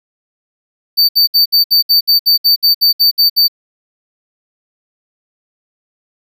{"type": "tone bursts", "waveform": "square", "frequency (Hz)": 4583, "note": "D8", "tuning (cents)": -43, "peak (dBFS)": -7, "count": 14, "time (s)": [0.97, 3.482], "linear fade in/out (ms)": 20, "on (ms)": 120, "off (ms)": 64, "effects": []}